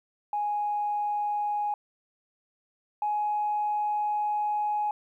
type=tone pair in turn; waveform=sine; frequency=830.6 / 837.8 Hz; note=G#5 / G#5; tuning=0 / +15 cents; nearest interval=unison; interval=15 cents; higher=second; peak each=-25 / -24 dBFS; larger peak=second; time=0.33-1.74 / 3.02-4.91 s; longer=second; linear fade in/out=2 ms; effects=tanh soft clip ceiling -20 dBFS + 11-bit